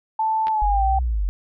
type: tone with pitch glide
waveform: sine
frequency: 880 to 775 Hz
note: A5 to G5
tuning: 0 to -20 cents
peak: -18 dBFS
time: 0.19-0.99 s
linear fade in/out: 5 ms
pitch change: -220 cents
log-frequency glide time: 0.51-0.84 s
type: clicks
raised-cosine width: 0.3 ms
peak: -18 / -19 dBFS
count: 2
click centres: 0.47 / 0.482 s
type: linear two-way sweep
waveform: sine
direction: up then down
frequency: 44.85 to 65 to 44.85 Hz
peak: -19 dBFS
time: 0.62-1.29 s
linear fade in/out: 0 ms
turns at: 0.98 s
effects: none